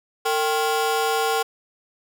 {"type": "ring-modulated tone", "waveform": "30% pulse", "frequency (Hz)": 618, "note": "D#5", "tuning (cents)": -12, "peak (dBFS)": -14, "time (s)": [0.25, 1.43], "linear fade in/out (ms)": 10, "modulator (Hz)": 165, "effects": []}